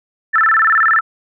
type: tone with vibrato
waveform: sine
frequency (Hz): 1532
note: G6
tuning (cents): -40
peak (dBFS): -9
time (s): 0.33-1.01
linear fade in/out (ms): 20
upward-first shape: square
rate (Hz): 19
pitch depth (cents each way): 250
effects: none